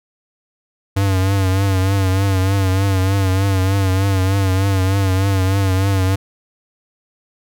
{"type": "tone with vibrato", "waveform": "square", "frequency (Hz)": 96.1, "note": "G2", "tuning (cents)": -34, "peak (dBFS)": -14, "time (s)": [0.96, 6.16], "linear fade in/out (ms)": 10, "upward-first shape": "triangle", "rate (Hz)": 3.3, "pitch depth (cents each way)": 66, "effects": []}